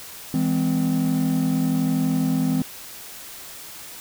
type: chord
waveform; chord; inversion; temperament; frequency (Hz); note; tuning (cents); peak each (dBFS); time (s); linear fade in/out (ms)
triangle; E augmented; none; just; 164.81 / 206 / 257.5; E3 / G#3 / B#3; 0 / -14 / -28; -21 / -24 / -19; 0.34-2.62; 2
effects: tanh soft clip ceiling -9 dBFS + white hiss -39 dBFS RMS until 4 s